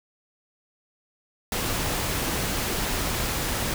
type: noise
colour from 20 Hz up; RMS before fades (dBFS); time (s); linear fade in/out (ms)
pink; -27; 1.52-3.74; 2
effects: none